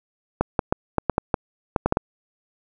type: clicks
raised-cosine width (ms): 1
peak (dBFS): -4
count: 11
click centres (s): 0.41 / 0.592 / 0.725 / 0.983 / 1.097 / 1.181 / 1.342 / 1.762 / 1.86 / 1.924 / 1.971
effects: none